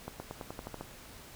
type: accelerating click train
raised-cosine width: 1 ms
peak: -25 dBFS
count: 9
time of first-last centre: 0.08-0.81 s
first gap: 120 ms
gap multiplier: 0.92
effects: pink hiss -51 dBFS RMS until 1.35 s